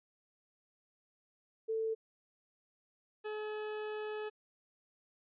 sine / 40% pulse tone pair in turn, 444.6 / 426.5 Hz, A4 / G#4, +18 / +46 cents, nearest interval minor second, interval 72 cents, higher first, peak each -32 / -37 dBFS, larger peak first, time 1.68-1.95 / 3.24-4.3 s, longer second, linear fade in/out 20 ms, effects resampled to 8000 Hz

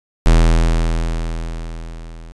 square tone with level ramp, 41.2 Hz, E1, in tune, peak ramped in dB -7 to -34 dBFS, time 0.26-2.32 s, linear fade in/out 0 ms, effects resampled to 22050 Hz

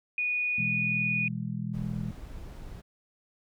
sine tone, 2465 Hz, D#7, 17 cents flat, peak -26 dBFS, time 0.18-1.28 s, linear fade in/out 2 ms
sine chord, E major, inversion second, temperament just, 123.61 / 164.81 / 206 Hz, B2 / E3 / G#3, +2 / 0 / -14 cents, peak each -35 dBFS, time 0.58-2.11 s, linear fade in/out 5 ms
brown noise, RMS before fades -42 dBFS, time 1.73-2.82 s, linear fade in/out 20 ms
effects none

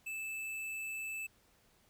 sine tone with tanh clipping, 2629 Hz, E7, 5 cents flat, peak -40 dBFS, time 0.06-1.27 s, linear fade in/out 10 ms, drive 15 dB, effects pink hiss -69 dBFS RMS until 1.89 s

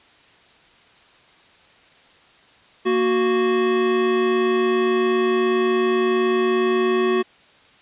square tone pair together, 233.1 / 369.4 Hz, A#3 / F#4, 0 / -3 cents, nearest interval minor sixth, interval 797 cents, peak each -25 / -18 dBFS, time 2.85-7.23 s, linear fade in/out 20 ms, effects white hiss -52 dBFS RMS until 7.81 s + resampled to 8000 Hz

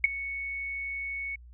sine tone with ADSR envelope, 2217 Hz, C#7, in tune, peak -14 dBFS, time 0.04-1.36 s, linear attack 3 ms, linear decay 17 ms, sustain -18 dB, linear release 10 ms, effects added 60 Hz sine -47 dBFS peak until 1.53 s

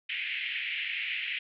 pink band-pass noise, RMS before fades -34 dBFS, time 0.09-1.39 s, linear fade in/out 5 ms, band 2000 to 3000 Hz, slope 48 dB/octave, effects none

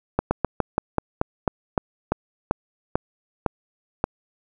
slowing click train, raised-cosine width 1 ms, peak -5 dBFS, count 14, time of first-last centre 0.19-4.041 s, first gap 120 ms, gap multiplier 1.14, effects none

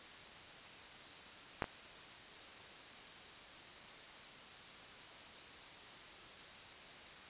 clicks, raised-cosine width 0.5 ms, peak -18 / -26 dBFS, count 2, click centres 1.622 / 1.642 s, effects white hiss -53 dBFS RMS until 7.29 s + resampled to 8000 Hz

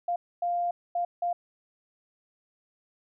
sine tone bursts at uneven times, 699 Hz, F5, 1 cent sharp, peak -25 dBFS, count 4, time 0.08-0.16 / 0.42-0.71 / 0.95-1.05 / 1.22-1.33 s, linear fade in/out 5 ms, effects none

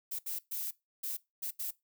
violet noise bursts at uneven times, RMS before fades -37 dBFS, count 6, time 0.11-0.19 / 0.26-0.39 / 0.51-0.71 / 1.03-1.17 / 1.42-1.51 / 1.59-1.71 s, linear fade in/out 10 ms, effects noise-tail reverb RT60 0.2 s tail -20 dB re dry

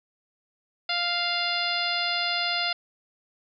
harmonic tone, 698.5 Hz, F5, in tune, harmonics 1 / 2 / 3 / 4 / 5 / 6 / 7, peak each -32 / -32 / -32 / -32 / -32 / -32 / -32 dBFS, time 0.89-2.73 s, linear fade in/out 5 ms, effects none

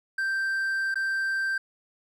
triangle tone with dropouts, 1568 Hz, G6, in tune, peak -23 dBFS, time 0.18-1.58 s, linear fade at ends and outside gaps 5 ms, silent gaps 0.943-0.956 s, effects none

